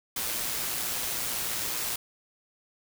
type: noise with amplitude modulation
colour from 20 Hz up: white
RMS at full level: -30 dBFS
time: 0.16-1.96 s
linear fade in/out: 5 ms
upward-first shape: sine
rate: 116 Hz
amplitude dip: 30%
effects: none

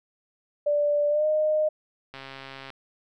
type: tone with pitch glide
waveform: sine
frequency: 586 to 615.1 Hz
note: D5 to D#5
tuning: -4 to -20 cents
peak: -20 dBFS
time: 0.66-1.69 s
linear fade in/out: 10 ms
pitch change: +84 cents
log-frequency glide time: 1.09-1.26 s
type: click train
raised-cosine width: 0.3 ms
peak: -24 dBFS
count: 77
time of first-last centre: 2.14-2.703 s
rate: 135 Hz
effects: none

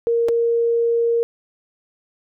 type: tone with dropouts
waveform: sine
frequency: 466.2 Hz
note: A#4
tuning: in tune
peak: -15 dBFS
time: 0.07-1.23 s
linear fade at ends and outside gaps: 0 ms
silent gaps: 0.285-0.289 s
effects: none

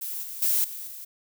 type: noise with level steps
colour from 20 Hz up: violet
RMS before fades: -33 / -37 / -23 / -37 / -40 dBFS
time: 0.01-1.05 s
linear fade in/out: 10 ms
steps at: 0.23 / 0.42 / 0.64 / 0.87 s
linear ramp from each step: 5 ms
effects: none

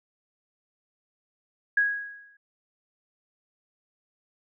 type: tone with exponential decay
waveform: sine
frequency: 1654 Hz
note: G#6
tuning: 8 cents flat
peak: -17 dBFS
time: 1.77-2.37 s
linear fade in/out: 5 ms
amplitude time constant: 130 ms
effects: none

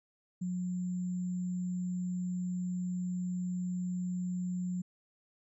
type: tone with sample-and-hold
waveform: sine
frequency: 180 Hz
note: F#3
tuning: 47 cents flat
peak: -32 dBFS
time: 0.41-4.82 s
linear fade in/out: 10 ms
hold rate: 7350 Hz
effects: resampled to 24000 Hz

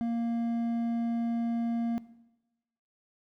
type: tone with hard clipping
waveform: triangle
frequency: 232.8 Hz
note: A#3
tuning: 2 cents flat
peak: -29 dBFS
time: 0.01-1.98 s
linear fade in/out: 0 ms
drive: 9 dB
effects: noise-tail reverb RT60 1.0 s tail -18 dB re dry

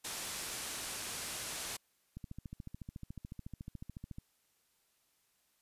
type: low-pass noise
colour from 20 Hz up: white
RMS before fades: -42 dBFS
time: 0.04-1.77 s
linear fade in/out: 10 ms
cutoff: 11000 Hz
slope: 24 dB/octave
type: click train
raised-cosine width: 5 ms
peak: -32 dBFS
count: 29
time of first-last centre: 2.17-4.184 s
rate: 13.9 Hz
effects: white hiss -75 dBFS RMS until 5.61 s + resampled to 32000 Hz

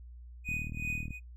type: tone with tremolo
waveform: triangle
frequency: 2489 Hz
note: D#7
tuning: in tune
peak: -30 dBFS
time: 0.44-1.2 s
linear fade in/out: 50 ms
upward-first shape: triangle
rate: 2.7 Hz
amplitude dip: 100%
type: click train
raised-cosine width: 5 ms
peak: -28 dBFS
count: 25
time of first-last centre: 0.49-1.107 s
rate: 38.9 Hz
effects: noise-tail reverb RT60 0.1 s tail -23 dB re dry + added 60 Hz sine -46 dBFS peak until 1.36 s

